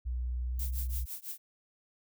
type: tone with pitch glide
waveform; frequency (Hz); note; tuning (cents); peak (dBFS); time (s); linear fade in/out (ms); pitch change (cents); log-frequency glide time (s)
sine; 61.4 to 62.84; B1 to B1; -9 to +31; -31; 0.05-1.06; 20; +40; 0.45-0.66
type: noise with tremolo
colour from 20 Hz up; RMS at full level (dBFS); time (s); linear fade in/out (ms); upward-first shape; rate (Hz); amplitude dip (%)
violet; -38; 0.59-1.38; 2; triangle; 6; 100
effects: none